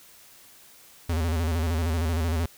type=tone with vibrato; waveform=square; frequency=81.9 Hz; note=E2; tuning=11 cents flat; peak=-24 dBFS; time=1.09-2.46 s; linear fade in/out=5 ms; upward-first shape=square; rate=13 Hz; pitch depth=78 cents each way; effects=white hiss -52 dBFS RMS until 2.57 s